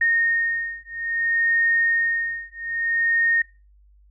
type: beating tone pair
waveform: sine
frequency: 1846 / 1846.6 Hz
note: A#6 / A#6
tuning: -17 / -17 cents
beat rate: 0.6 Hz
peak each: -22 dBFS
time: 0.01-3.42 s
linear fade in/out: 5 ms
effects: noise-tail reverb RT60 0.3 s tail -22 dB re dry + added 50 Hz sine -51 dBFS peak until 4.1 s